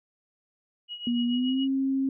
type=tone with tremolo; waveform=sine; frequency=2903 Hz; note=F#7; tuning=34 cents flat; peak=-31 dBFS; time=0.88-1.68 s; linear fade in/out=50 ms; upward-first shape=triangle; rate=7 Hz; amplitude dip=80%
type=tone with pitch glide; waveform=sine; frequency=239.4 to 268.7 Hz; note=A#3 to C4; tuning=+46 to +46 cents; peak=-23 dBFS; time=1.07-2.09 s; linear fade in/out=2 ms; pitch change=+200 cents; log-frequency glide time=1.27-1.62 s
effects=none